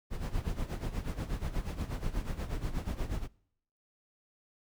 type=noise with tremolo; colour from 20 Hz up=brown; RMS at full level=-32 dBFS; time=0.1-3.28 s; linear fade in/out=50 ms; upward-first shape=sine; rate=8.3 Hz; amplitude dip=75%; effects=noise-tail reverb RT60 0.7 s tail -24 dB re dry